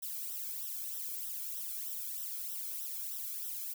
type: noise with flanger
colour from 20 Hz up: violet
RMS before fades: -40 dBFS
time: 0.02-3.74 s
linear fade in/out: 10 ms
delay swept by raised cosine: 0.43 to 1.1 ms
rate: 3.2 Hz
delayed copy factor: -1
effects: none